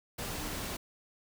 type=tone in noise; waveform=sine; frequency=302 Hz; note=D4; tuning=48 cents sharp; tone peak=-44 dBFS; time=0.33-0.54 s; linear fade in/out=10 ms; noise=pink; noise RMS=-38 dBFS; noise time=0.18-0.77 s; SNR=-9 dB; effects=none

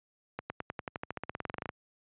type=accelerating click train; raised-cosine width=0.5 ms; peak=-20 dBFS; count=21; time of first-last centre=0.39-1.691 s; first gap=110 ms; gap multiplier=0.94; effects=high-pass 80 Hz 12 dB/octave + resampled to 8000 Hz

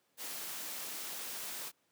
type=noise; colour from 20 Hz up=white; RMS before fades=-42 dBFS; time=0.17-1.72 s; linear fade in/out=50 ms; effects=pink hiss -75 dBFS RMS until 1.91 s + high-pass 200 Hz 12 dB/octave

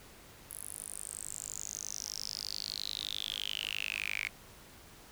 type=tone with high-pass filter sweep; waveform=sawtooth; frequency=51.6 Hz; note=G#1; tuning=10 cents flat; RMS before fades=-40 dBFS; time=0.5-4.29 s; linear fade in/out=10 ms; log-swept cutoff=11000 to 2200 Hz; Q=9.8; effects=pink hiss -55 dBFS RMS until 5.11 s

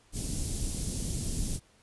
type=band-stop noise; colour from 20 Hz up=pink; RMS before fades=-32 dBFS; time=0.12-1.6 s; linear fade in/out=50 ms; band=240 to 7200 Hz; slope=12 dB/octave; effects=pink hiss -63 dBFS RMS until 1.82 s + resampled to 24000 Hz

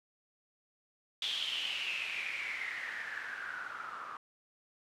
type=noise with low-pass filter sweep; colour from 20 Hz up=blue; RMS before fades=-39 dBFS; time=1.22-4.17 s; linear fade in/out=2 ms; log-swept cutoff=3400 to 1200 Hz; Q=8.4; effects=none

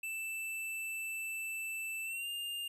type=tone with pitch glide; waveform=square; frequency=2650 to 2808 Hz; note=E7 to F7; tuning=+9 to +9 cents; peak=-38 dBFS; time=0.03-2.68 s; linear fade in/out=5 ms; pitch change=+100 cents; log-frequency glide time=2.04-2.28 s; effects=12-bit

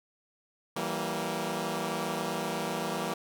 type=chord; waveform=10% pulse; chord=E diminished; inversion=none; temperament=equal with one note detuned; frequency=164.81 / 192.41 / 233.1 Hz; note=E3 / G3 / Bb3; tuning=0 / -32 / 0 cents; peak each=-27 dBFS; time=0.76-3.14 s; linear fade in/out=5 ms; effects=none

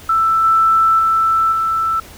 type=tone with level steps; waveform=sine; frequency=1325 Hz; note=E6; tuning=9 cents sharp; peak=-11 / -9 / -11 / -14 dBFS; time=0.09-2 s; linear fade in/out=5 ms; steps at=0.44 / 0.99 / 1.52 s; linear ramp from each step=2 ms; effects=added 80 Hz sine -42 dBFS peak until 2.17 s + pink hiss -39 dBFS RMS until 2.17 s

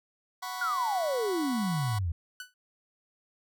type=chord; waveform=sawtooth; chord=F# suspended fourth; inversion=none; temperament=just; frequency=740 / 986.7 / 1110 Hz; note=F#5 / B5 / C#6; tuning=0 / -2 / +2 cents; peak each=-35 dBFS; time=0.42-1.99 s; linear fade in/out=10 ms
type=exponential sweep; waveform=sine; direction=down; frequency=1485 to 77.9 Hz; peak=-27 dBFS; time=0.61-2.12 s; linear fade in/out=5 ms
type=tone with exponential decay; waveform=sawtooth; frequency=1491 Hz; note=F#6; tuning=13 cents sharp; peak=-32 dBFS; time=2.4-2.54 s; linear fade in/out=2 ms; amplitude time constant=29 ms
effects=none

